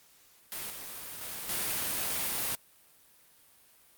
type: noise with level steps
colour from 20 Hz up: white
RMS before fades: -38 / -42 / -39 / -32 dBFS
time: 0.52-2.55 s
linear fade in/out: 0 ms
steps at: 0.7 / 1.21 / 1.49 s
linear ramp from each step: 2 ms
effects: white hiss -61 dBFS RMS until 3.97 s + Opus 48 kbps